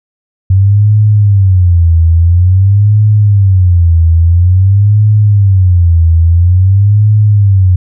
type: tone with vibrato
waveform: sine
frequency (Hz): 93.5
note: F#2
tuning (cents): +19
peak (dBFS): -3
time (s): 0.5-7.76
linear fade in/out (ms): 5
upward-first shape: sine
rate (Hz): 0.49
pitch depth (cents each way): 220
effects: none